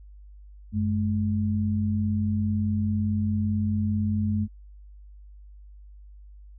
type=tone pair together; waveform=sine; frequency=94.7 / 212.6 Hz; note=F#2 / G#3; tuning=+41 / +41 cents; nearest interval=octave + major second; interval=1400 cents; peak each=-25 dBFS; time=0.72-4.48 s; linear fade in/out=50 ms; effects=added 50 Hz sine -44 dBFS peak until 6.58 s